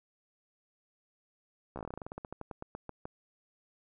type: slowing click train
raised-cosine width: 1 ms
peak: -26 dBFS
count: 22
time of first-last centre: 1.76-3.055 s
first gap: 14 ms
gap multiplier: 1.13
effects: none